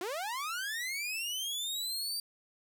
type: linear sweep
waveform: sawtooth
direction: up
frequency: 331.1 to 4699 Hz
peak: -31 dBFS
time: 0.01-2.2 s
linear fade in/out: 2 ms
effects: none

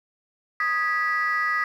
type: chord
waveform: sine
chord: G# minor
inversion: second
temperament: equal with one note detuned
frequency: 1244.5 / 1661.2 / 1954 Hz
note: D#6 / G#6 / B6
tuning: 0 / 0 / -19 cents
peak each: -24 / -28 / -23 dBFS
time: 0.6-1.64 s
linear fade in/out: 2 ms
effects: tanh soft clip ceiling -16 dBFS + 9-bit

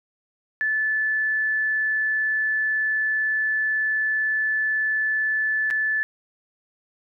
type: tone with dropouts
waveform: sine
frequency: 1741 Hz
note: A6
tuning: 19 cents flat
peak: -20 dBFS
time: 0.61-6.03 s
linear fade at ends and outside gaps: 0 ms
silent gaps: 5.703-5.709 s
effects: none

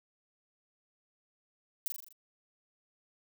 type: noise with echo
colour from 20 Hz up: violet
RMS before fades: -33 dBFS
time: 1.86-1.88 s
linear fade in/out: 0 ms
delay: 41 ms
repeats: 6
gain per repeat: -4 dB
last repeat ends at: 2.126 s
effects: none

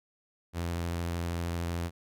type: tone with vibrato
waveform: sawtooth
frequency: 85.4 Hz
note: F2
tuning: 38 cents flat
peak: -27 dBFS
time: 0.53-1.91 s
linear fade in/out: 50 ms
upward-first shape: triangle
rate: 13 Hz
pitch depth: 23 cents each way
effects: none

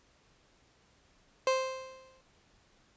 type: tone with exponential decay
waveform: 30% pulse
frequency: 523.3 Hz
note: C5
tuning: in tune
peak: -21 dBFS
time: 1.47-2.21 s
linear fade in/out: 2 ms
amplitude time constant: 160 ms
effects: pink hiss -66 dBFS RMS until 2.96 s + resampled to 16000 Hz

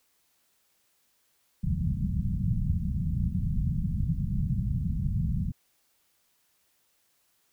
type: low-pass noise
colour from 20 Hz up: white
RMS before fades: -28 dBFS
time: 1.63-5.52 s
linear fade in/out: 10 ms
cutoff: 190 Hz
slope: 48 dB/octave
effects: white hiss -70 dBFS RMS until 7.52 s

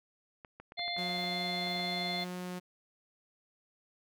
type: clicks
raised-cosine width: 0.5 ms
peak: -33 dBFS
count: 12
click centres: 0.448 / 0.6 / 0.721 / 0.794 / 0.88 / 0.966 / 1.093 / 1.178 / 1.241 / 1.673 / 1.76 / 1.796 s
type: harmonic tone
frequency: 698.5 Hz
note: F5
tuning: in tune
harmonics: 1 / 3 / 5 / 6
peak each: -39 / -39 / -39 / -39 dBFS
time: 0.77-2.25 s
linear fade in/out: 20 ms
type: tone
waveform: sawtooth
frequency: 180.4 Hz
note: F#3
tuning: 44 cents flat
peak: -34 dBFS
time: 0.97-2.6 s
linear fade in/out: 20 ms
effects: none

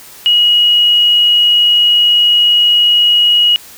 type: tone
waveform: sine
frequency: 2900 Hz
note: F#7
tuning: 35 cents flat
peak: -6 dBFS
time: 0.26-3.56 s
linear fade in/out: 0 ms
effects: white hiss -36 dBFS RMS until 3.77 s

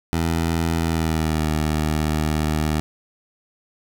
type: tone with pitch glide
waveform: 15% pulse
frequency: 82.6 to 77.07 Hz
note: E2 to D#2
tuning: +4 to -16 cents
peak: -13 dBFS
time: 0.13-2.8 s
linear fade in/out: 0 ms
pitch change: -120 cents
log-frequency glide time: 0.8-1.52 s
effects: none

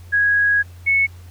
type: tone pair in turn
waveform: sine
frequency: 1656 / 2204 Hz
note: G#6 / C#7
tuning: -5 / -11 cents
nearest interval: perfect fourth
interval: 494 cents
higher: second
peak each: -13 dBFS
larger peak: neither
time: 0.12-0.63 / 0.86-1.07 s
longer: first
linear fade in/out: 20 ms
effects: added 88 Hz sine -37 dBFS peak until 1.3 s + pink hiss -51 dBFS RMS until 1.3 s

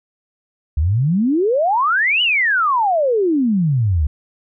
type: exponential two-way sweep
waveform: sine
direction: up then down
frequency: 69.2 to 3016 to 69.2 Hz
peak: -13 dBFS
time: 0.77-4.07 s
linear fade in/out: 5 ms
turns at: 2.22 s
effects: none

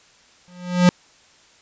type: tone with exponential growth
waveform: square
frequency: 178.7 Hz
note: F3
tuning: 40 cents sharp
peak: -8 dBFS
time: 0.48-0.89 s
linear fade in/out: 0 ms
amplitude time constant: 87 ms
effects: white hiss -53 dBFS RMS until 1.61 s + resampled to 16000 Hz

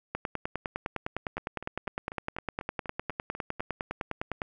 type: two click trains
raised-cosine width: 0.5 ms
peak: -16 / -24 dBFS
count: 43 / 10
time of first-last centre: 0.15-4.418 / 1.38-3.597 s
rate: 9.84 / 4.06 Hz
effects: none

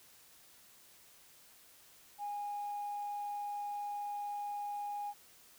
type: tone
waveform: sine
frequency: 821 Hz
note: G#5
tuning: 20 cents flat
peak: -36 dBFS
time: 2.18-5.14 s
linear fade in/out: 50 ms
effects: tanh soft clip ceiling -33 dBFS + white hiss -61 dBFS RMS until 5.58 s

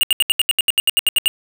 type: tone bursts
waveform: square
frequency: 2843 Hz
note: F7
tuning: 30 cents sharp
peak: -12 dBFS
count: 14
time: 0.01-1.28 s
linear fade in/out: 0 ms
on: 22 ms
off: 74 ms
effects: none

